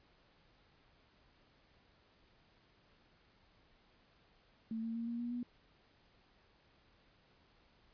sine tone with pitch steps, 223.6 / 227.4 / 231.2 / 235.1 / 239.1 / 243.1 Hz, A3 / A#3 / A#3 / A#3 / A#3 / B3, +28 / -43 / -14 / +15 / +44 / -27 cents, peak -37 dBFS, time 4.71-5.43 s, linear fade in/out 2 ms, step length 120 ms, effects pink hiss -69 dBFS RMS until 7.93 s + resampled to 11025 Hz

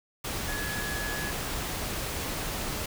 sine tone in noise, 1690 Hz, G#6, 30 cents sharp, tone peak -35 dBFS, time 0.48-1.31 s, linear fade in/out 5 ms, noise pink, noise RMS -33 dBFS, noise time 0.24-2.86 s, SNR -5 dB, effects none

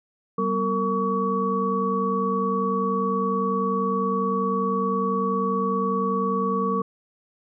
sine tone cluster, 192.4 / 242.4 / 457.8 / 1130 Hz, G3 / B3 / A#4 / C#6, -32 / -32 / -31 / +33 cents, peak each -26 / -31 / -26 / -25 dBFS, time 0.38-6.82 s, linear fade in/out 5 ms, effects none

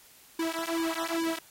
sawtooth tone with flanger, 329.6 Hz, E4, in tune, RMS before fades -31 dBFS, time 0.39-1.39 s, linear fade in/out 5 ms, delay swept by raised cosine 1.5 to 3.5 ms, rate 2.4 Hz, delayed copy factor -1, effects white hiss -56 dBFS RMS until 1.5 s + AAC 48 kbps

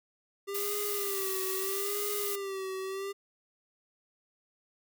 square tone with vibrato, 395.4 Hz, G4, 15 cents sharp, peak -35 dBFS, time 0.47-3.13 s, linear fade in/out 20 ms, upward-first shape sine, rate 0.77 Hz, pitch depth 72 cents each way
blue noise, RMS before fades -35 dBFS, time 0.54-2.36 s, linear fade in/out 10 ms
effects none

